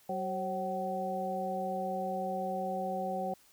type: harmonic tone with a mistuned harmonic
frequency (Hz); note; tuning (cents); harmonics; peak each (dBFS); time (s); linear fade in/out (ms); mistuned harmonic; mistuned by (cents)
189.1; F#3; +38; 1 / 2 / 3 / 4; -39 / -42 / -37 / -35; 0.09-3.34; 5; 3; -78
effects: white hiss -63 dBFS RMS until 3.52 s